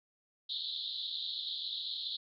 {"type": "band-pass noise", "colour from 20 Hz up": "white", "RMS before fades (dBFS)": -39, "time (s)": [0.49, 2.17], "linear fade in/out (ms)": 10, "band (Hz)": [3400, 4200], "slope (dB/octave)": 96, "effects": []}